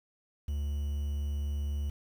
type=tone with quantisation; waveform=triangle; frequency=72 Hz; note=D2; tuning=34 cents flat; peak=-28 dBFS; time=0.48-1.9 s; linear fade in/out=5 ms; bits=9; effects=none